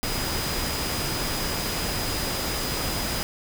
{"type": "tone in noise", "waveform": "sine", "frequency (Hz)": 4957, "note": "D#8", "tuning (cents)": -7, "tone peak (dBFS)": -34, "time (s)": [0.03, 3.23], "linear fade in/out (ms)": 0, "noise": "pink", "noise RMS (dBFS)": -28, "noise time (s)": [0.03, 3.23], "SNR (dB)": -9, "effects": []}